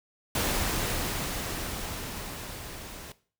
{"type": "noise with level ramp", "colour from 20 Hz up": "pink", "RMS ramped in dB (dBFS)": [-27, -43], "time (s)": [0.35, 3.12], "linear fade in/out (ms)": 2, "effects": ["noise-tail reverb RT60 0.4 s tail -17 dB re dry"]}